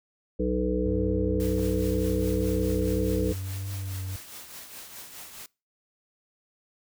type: harmonic tone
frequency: 62 Hz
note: B1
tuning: 7 cents sharp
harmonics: 1 / 3 / 5 / 7 / 8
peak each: -30 / -30 / -30 / -30 / -30 dBFS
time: 0.39-3.33 s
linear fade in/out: 10 ms
type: tone with vibrato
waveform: triangle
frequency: 95.6 Hz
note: G2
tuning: 43 cents flat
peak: -29 dBFS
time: 0.86-4.16 s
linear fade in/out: 0 ms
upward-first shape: sine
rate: 1.5 Hz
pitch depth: 31 cents each way
type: noise with tremolo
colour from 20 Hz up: white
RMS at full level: -41 dBFS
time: 1.4-5.46 s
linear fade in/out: 0 ms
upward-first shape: triangle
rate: 4.8 Hz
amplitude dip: 55%
type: clicks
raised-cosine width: 1 ms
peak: -32 / -31 dBFS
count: 2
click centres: 1.583 / 1.595 s
effects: noise-tail reverb RT60 0.3 s tail -24 dB re dry